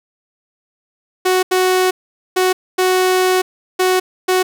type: tone bursts at uneven times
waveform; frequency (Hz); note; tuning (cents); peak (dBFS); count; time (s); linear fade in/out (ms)
sawtooth; 370; F#4; 0; -8; 6; 1.25-1.43 / 1.51-1.91 / 2.36-2.53 / 2.78-3.42 / 3.79-4 / 4.28-4.43; 10
effects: none